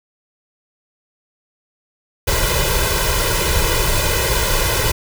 pink noise with comb filter, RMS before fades -17 dBFS, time 2.27-4.92 s, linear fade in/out 10 ms, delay 2 ms, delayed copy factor +1, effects none

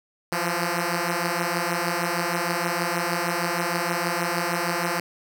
5% pulse beating tone pair, 169.6 / 176 Hz, E3 / F3, +50 / +14 cents, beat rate 6.4 Hz, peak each -15 dBFS, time 0.32-5 s, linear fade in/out 2 ms, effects none

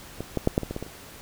clicks, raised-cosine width 2 ms, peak -17 / -11 / -6 / -7 / -17 / -17 / -17 / -19 / -30 dBFS, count 9, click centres 0.206 / 0.373 / 0.474 / 0.579 / 0.633 / 0.71 / 0.764 / 0.826 / 0.865 s, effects pink hiss -45 dBFS RMS until 1.21 s

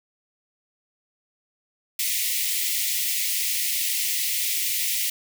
white high-pass noise, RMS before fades -25 dBFS, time 1.99-5.1 s, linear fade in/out 5 ms, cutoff 1900 Hz, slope 96 dB/octave, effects none

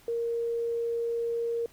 sine tone, 466.2 Hz, A#4, in tune, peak -27 dBFS, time 0.08-1.66 s, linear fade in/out 2 ms, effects pink hiss -58 dBFS RMS until 1.72 s

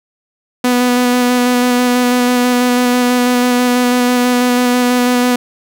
sawtooth tone with vibrato, 246.9 Hz, B3, in tune, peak -6 dBFS, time 0.64-5.36 s, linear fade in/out 5 ms, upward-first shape square, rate 6.1 Hz, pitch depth 11 cents each way, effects none

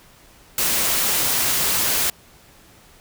white noise, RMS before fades -20 dBFS, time 0.58-2.1 s, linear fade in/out 2 ms, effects pink hiss -50 dBFS RMS until 3 s

